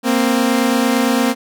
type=tone pair together; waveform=sawtooth; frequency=233.1 / 261.9 Hz; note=A#3 / C4; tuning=0 / +2 cents; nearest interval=major second; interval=202 cents; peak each=-12 dBFS; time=0.03-1.35 s; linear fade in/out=50 ms; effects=none